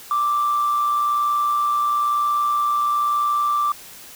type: tone with amplitude modulation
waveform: sine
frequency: 1174.7 Hz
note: D6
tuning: in tune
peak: -14 dBFS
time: 0.11-3.72 s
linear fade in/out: 2 ms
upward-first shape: sine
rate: 121 Hz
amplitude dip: 40%
effects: tanh soft clip ceiling -13 dBFS + white hiss -41 dBFS RMS until 4.15 s